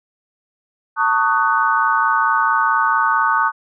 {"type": "chord", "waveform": "sine", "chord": "D# half-diminished seventh", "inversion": "second", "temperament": "just", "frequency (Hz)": [896, 1120.1, 1244.5, 1493.4], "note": ["A5", "C#6", "D#6", "F#6"], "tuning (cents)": [31, 18, 0, 16], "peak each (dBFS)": -19, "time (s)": [0.96, 3.52], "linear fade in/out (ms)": 50, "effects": []}